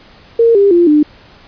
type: tone with pitch steps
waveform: sine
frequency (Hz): 462 / 399.9 / 346.1 / 299.6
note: A#4 / G4 / F4 / D4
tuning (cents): -16 / +35 / -16 / +35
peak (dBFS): -5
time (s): 0.39-1.03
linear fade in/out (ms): 5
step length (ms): 160
effects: pink hiss -42 dBFS RMS until 1.47 s + resampled to 11025 Hz